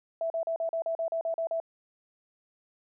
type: tone bursts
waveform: sine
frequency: 659.3 Hz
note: E5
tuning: in tune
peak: -27 dBFS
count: 11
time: 0.21-1.601 s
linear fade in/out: 2 ms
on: 91 ms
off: 39 ms
effects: none